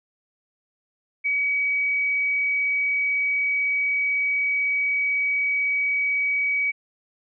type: tone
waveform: sine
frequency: 2269 Hz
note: C#7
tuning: 40 cents sharp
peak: -20 dBFS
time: 1.24-6.72 s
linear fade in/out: 20 ms
effects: none